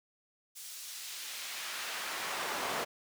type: noise with high-pass filter sweep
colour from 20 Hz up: brown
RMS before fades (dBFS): -39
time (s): 0.55-2.85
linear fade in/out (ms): 20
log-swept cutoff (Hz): 7000 to 600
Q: 0.71
effects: none